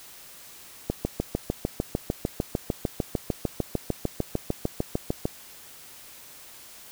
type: click train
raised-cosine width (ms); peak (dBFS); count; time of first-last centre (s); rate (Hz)
2; -11; 30; 0.9-5.254; 6.66
effects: white hiss -47 dBFS RMS until 6.91 s